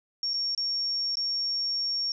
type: tone with dropouts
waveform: sine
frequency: 5520 Hz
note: F8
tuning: 21 cents flat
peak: -26 dBFS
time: 0.23-2.12 s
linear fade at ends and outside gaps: 1 ms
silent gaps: 0.335-0.34 / 0.549-0.577 / 1.155-1.17 s
effects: none